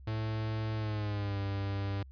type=tone with pitch glide; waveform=45% pulse; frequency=109.6 to 99.35 Hz; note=A2 to G2; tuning=-6 to +24 cents; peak=-32 dBFS; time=0.07-2.03 s; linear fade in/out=5 ms; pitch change=-170 cents; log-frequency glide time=0.75-1.38 s; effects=added 66 Hz sine -48 dBFS peak until 2.11 s + resampled to 11025 Hz